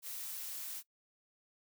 blue noise, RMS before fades -43 dBFS, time 0.02-0.83 s, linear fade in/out 50 ms, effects noise-tail reverb RT60 0.1 s tail -20 dB re dry

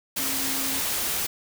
sine tone in noise, 269.9 Hz, C#4, 46 cents flat, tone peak -35 dBFS, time 0.19-0.8 s, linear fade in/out 10 ms, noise white, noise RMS -27 dBFS, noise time 0.16-1.27 s, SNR -11 dB, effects none

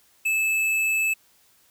sine tone with tanh clipping, 2614 Hz, E7, 15 cents flat, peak -22 dBFS, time 0.25-1.14 s, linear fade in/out 10 ms, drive 13 dB, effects white hiss -60 dBFS RMS until 1.7 s

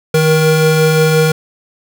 square tone pair together, 156.2 / 474.3 Hz, D#3 / A#4, +7 / +30 cents, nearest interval octave + perfect fifth, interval 1923 cents, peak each -12 dBFS, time 0.14-1.32 s, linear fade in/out 5 ms, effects none

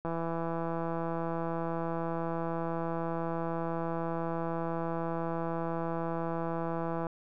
click train, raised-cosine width 1 ms, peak -21 dBFS, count 1166, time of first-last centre 0.05-7.068 s, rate 166 Hz, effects none

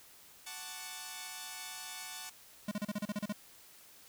5% pulse chord, D major seventh, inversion first, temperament equal, 740 / 880 / 1108.7 / 1174.7 Hz, F#5 / A5 / C#6 / D6, 0 / 0 / 0 / 0 cents, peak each -36 / -35 / -39 / -39 dBFS, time 0.46-2.3 s, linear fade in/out 10 ms
square tone bursts, 207.3 Hz, G#3, 3 cents flat, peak -34 dBFS, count 10, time 2.68-3.326 s, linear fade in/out 5 ms, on 34 ms, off 34 ms
effects white hiss -58 dBFS RMS until 4.08 s

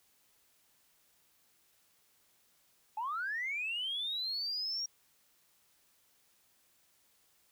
sine linear sweep, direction up, 830.6 to 5660 Hz, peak -33 dBFS, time 2.97-4.86 s, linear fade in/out 5 ms, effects tanh soft clip ceiling -29 dBFS + white hiss -70 dBFS RMS until 7.51 s

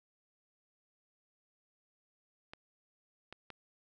clicks, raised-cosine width 0.3 ms, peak -30 dBFS, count 3, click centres 2.535 / 3.326 / 3.503 s, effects none

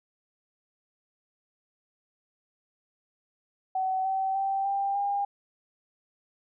sine tone with pitch steps, 756 / 767.9 / 780 / 792.2 / 804.7 Hz, F#5 / G5 / G5 / G5 / G5, +37 / -36 / -9 / +18 / +45 cents, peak -25 dBFS, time 3.75-5.25 s, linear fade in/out 5 ms, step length 300 ms, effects none

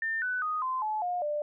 sine tone with pitch steps, 1800 / 1496.2 / 1243.7 / 1033.8 / 859.4 / 714.3 / 593.8 Hz, A6 / F#6 / D#6 / C6 / A5 / F5 / D5, +39 / +19 / -1 / -21 / -41 / +39 / +19 cents, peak -28 dBFS, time 0.02-1.42 s, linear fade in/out 2 ms, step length 200 ms, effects none

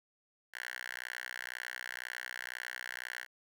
5% pulse tone with high-pass filter, 62 Hz, B1, 7 cents sharp, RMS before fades -43 dBFS, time 0.52-3.27 s, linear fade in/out 50 ms, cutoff 1600 Hz, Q 4, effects 10-bit

